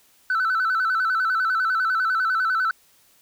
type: tone with vibrato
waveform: sine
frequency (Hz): 1415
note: F6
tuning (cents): +22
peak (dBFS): -17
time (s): 0.3-2.71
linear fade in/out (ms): 2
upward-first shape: square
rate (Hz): 10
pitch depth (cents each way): 110
effects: tanh soft clip ceiling -17 dBFS + white hiss -58 dBFS RMS until 3.21 s